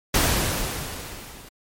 pink noise with level ramp, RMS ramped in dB -18 to -44 dBFS, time 0.14-1.49 s, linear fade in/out 5 ms, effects MP3 64 kbps

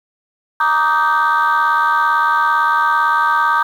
sine chord, Eb major seventh, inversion second, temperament just, 933.4 / 1166.7 / 1244.5 / 1555.6 Hz, Bb5 / D6 / Eb6 / G6, +2 / -12 / 0 / -14 cents, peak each -16 dBFS, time 0.6-3.63 s, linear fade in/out 5 ms, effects tanh soft clip ceiling -6 dBFS + 7-bit

